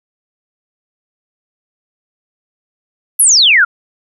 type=exponential sweep; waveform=sine; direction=down; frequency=11820 to 1329 Hz; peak=-5 dBFS; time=3.19-3.65 s; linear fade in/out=10 ms; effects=none